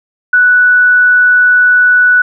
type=tone; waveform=sine; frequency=1480 Hz; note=F#6; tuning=in tune; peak=-4 dBFS; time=0.33-2.22 s; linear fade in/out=5 ms; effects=none